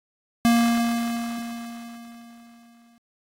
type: tone with exponential decay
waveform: square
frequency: 234 Hz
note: A#3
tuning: 7 cents sharp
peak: -15 dBFS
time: 0.45-2.98 s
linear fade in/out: 0 ms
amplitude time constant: 550 ms
effects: AAC 48 kbps